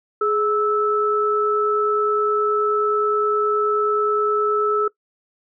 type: tone pair together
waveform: sine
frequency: 420 / 1310.5 Hz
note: G#4 / E6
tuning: +19 / -11 cents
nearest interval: octave + minor sixth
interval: 1970 cents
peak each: -19 dBFS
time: 0.21-4.88 s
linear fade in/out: 5 ms
effects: noise-tail reverb RT60 0.1 s tail -21 dB re dry